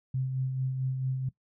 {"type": "tone with tremolo", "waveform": "sine", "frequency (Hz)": 130.9, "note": "C3", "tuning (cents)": 1, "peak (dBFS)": -26, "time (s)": [0.14, 1.29], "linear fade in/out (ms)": 5, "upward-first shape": "sine", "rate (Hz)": 4.5, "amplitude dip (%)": 40, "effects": ["noise-tail reverb RT60 0.1 s tail -18 dB re dry"]}